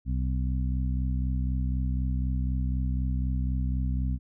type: harmonic tone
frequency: 64 Hz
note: C2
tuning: 38 cents flat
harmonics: 1 / 2 / 3 / 4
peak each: -26 / -32 / -36 / -38 dBFS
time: 0.05-4.19 s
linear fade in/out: 50 ms
effects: none